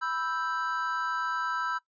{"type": "chord", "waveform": "triangle", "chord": "E minor", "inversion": "second", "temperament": "equal", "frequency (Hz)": [987.8, 1318.5, 1568], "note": ["B5", "E6", "G6"], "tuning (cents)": [0, 0, 0], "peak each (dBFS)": [-33, -29, -32], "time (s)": [0.01, 1.79], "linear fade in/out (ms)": 20, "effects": ["noise-tail reverb RT60 0.1 s tail -18 dB re dry", "resampled to 16000 Hz"]}